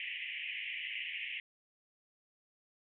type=band-pass noise; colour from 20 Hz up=white; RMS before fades=-41 dBFS; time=0-1.4 s; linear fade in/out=2 ms; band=1900 to 3000 Hz; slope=96 dB/octave; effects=none